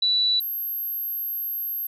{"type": "tone pair in turn", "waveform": "sine", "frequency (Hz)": [3951, 12544], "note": ["B7", "G9"], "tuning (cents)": [0, 0], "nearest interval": "octave + minor sixth", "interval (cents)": 2000, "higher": "second", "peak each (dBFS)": [-18, -26], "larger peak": "first", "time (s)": [[0.02, 0.4], [0.4, 1.87]], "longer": "second", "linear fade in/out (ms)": 5, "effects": []}